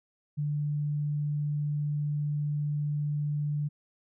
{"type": "tone", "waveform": "sine", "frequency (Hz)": 147.5, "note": "D3", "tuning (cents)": 8, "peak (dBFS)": -27, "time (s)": [0.37, 3.69], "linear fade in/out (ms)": 20, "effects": []}